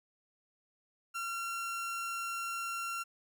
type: tone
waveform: 30% pulse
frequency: 1369 Hz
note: F6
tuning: 35 cents flat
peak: -33 dBFS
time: 1.14-3.04 s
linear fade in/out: 20 ms
effects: none